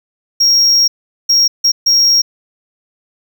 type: tone bursts at uneven times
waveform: triangle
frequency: 5588 Hz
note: F8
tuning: in tune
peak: -6 dBFS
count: 4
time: 0.4-0.88 / 1.29-1.48 / 1.64-1.72 / 1.86-2.22 s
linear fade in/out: 10 ms
effects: none